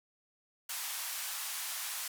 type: band-pass noise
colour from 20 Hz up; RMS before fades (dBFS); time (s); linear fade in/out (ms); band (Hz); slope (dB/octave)
white; -39; 0.69-2.08; 5; 790 to 15000; 24
effects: none